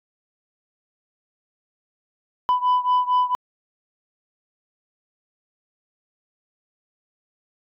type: beating tone pair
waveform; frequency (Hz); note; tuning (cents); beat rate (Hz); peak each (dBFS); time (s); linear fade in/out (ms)
sine; 995 / 999.4; B5 / B5; +13 / +20; 4.4; -17 / -19; 2.49-3.35; 0
effects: tanh soft clip ceiling -14 dBFS